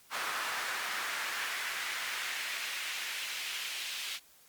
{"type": "noise with high-pass filter sweep", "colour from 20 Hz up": "brown", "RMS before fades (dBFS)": -37, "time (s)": [0.1, 4.2], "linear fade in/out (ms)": 50, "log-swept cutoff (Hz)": [1300, 3000], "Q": 1.5, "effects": ["white hiss -61 dBFS RMS until 4.48 s", "Opus 48 kbps"]}